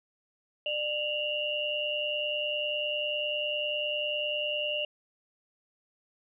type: tone cluster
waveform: sine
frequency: 597 / 2770 / 2900 Hz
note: D5 / F7 / F#7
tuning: +28 / -15 / -35 cents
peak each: -33 / -33 / -33 dBFS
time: 0.66-4.85 s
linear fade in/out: 2 ms
effects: none